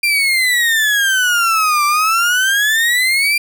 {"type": "exponential two-way sweep", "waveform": "35% pulse", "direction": "down then up", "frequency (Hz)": [2389, 1168, 2389], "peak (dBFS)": -10, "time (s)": [0.03, 3.38], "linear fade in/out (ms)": 5, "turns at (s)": 1.85, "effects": []}